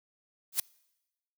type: noise with exponential growth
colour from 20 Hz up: blue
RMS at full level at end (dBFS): -21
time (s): 0.52-0.6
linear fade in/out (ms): 5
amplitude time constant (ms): 17
effects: noise-tail reverb RT60 1.0 s tail -25 dB re dry